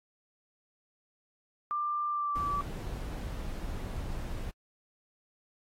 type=tone with pitch glide; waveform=sine; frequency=1188 to 1154.2 Hz; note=D6 to D6; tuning=+20 to -30 cents; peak=-29 dBFS; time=1.71-2.61 s; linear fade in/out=0 ms; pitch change=-50 cents; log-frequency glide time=2.09-2.5 s
type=noise; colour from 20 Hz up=brown; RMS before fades=-37 dBFS; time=2.35-4.51 s; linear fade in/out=10 ms
effects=AAC 48 kbps